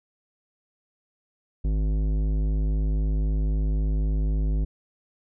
sine tone with tanh clipping, 51.91 Hz, G#1, in tune, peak -23 dBFS, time 1.64-4.65 s, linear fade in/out 10 ms, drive 14 dB, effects none

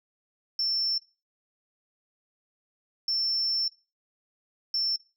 sine tone bursts at uneven times, 5380 Hz, E8, 34 cents sharp, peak -23 dBFS, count 3, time 0.59-0.98 / 3.08-3.68 / 4.74-4.96 s, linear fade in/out 2 ms, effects noise-tail reverb RT60 0.3 s tail -22 dB re dry + tanh soft clip ceiling -21 dBFS

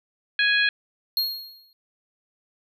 harmonic tone, 830.6 Hz, G#5, in tune, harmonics 2 / 3 / 4 / 5, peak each -20 / -24 / -26 / -28 dBFS, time 0.39-0.69 s, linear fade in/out 2 ms
square tone with exponential decay, 4273 Hz, C8, 36 cents sharp, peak -19 dBFS, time 1.17-1.73 s, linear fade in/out 1 ms, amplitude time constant 120 ms
effects none

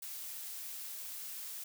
blue noise, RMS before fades -44 dBFS, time 0.02-1.64 s, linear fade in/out 5 ms, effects none

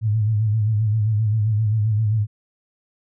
sine tone with vibrato, 107.9 Hz, A2, 33 cents flat, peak -16 dBFS, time 0.01-2.27 s, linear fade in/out 50 ms, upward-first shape sine, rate 7.6 Hz, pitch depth 72 cents each way, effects none

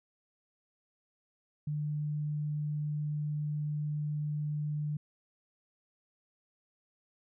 sine tone, 149.4 Hz, D3, 30 cents sharp, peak -31 dBFS, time 1.67-4.97 s, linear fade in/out 5 ms, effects none

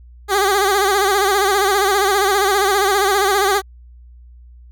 15% pulse tone with vibrato, 396.4 Hz, G4, 19 cents sharp, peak -7 dBFS, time 0.28-3.62 s, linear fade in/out 50 ms, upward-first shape sine, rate 15 Hz, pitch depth 85 cents each way, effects added 60 Hz sine -39 dBFS peak until 4.71 s

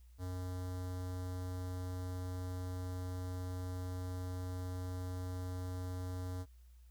square tone with notch filter, 91.2 Hz, F#2, 24 cents flat, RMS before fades -41 dBFS, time 0.18-6.46 s, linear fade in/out 50 ms, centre 2500 Hz, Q 0.92, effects added 60 Hz sine -56 dBFS peak until 6.9 s + white hiss -75 dBFS RMS until 6.9 s

